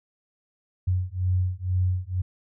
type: beating tone pair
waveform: sine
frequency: 90.6 / 92.7 Hz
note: F#2 / F#2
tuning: -36 / +4 cents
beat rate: 2.1 Hz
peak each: -25 / -25 dBFS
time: 0.87-2.22 s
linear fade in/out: 10 ms
effects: none

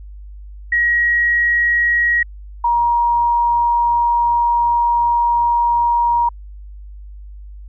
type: tone pair in turn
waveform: sine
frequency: 1900 / 947.3 Hz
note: A#6 / A#5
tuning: +33 / +28 cents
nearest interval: octave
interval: 1205 cents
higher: first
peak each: -12 dBFS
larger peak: neither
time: 0.72-2.23 / 2.64-6.29 s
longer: second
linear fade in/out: 5 ms
effects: added 50 Hz sine -32 dBFS peak until 7.68 s

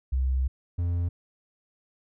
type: tone pair in turn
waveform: sine / triangle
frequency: 65 / 86.76 Hz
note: C2 / F2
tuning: -11 / -11 cents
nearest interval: perfect fourth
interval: 500 cents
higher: second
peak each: -22 dBFS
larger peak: neither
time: 0.12-0.48 / 0.78-1.09 s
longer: first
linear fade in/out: 10 ms
effects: none

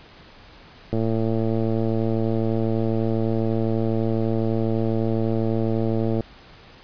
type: click train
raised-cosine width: 2 ms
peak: -11 dBFS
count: 592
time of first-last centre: 0.93-6.207 s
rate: 112 Hz
effects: pink hiss -47 dBFS RMS until 6.83 s + resampled to 11025 Hz

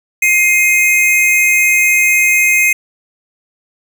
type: tone pair together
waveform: square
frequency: 2114 / 2514 Hz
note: C7 / D#7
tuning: +17 / +17 cents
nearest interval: minor third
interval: 300 cents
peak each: -12 dBFS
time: 0.22-2.73 s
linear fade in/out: 5 ms
effects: none

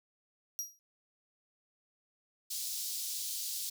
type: tone with exponential decay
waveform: sawtooth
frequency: 5720 Hz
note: F8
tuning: 41 cents sharp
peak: -29 dBFS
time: 0.59-0.79 s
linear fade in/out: 0 ms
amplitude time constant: 43 ms
type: high-pass noise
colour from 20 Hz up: pink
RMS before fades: -38 dBFS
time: 2.5-3.7 s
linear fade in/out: 10 ms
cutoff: 4200 Hz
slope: 24 dB/octave
effects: none

